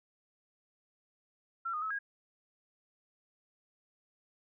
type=tone with pitch steps; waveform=sine; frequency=1356 / 1232 / 1292 / 1635 Hz; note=E6 / D#6 / E6 / G#6; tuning=+49 / -17 / -35 / -28 cents; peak=-33 dBFS; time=1.65-1.99 s; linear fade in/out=10 ms; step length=85 ms; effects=none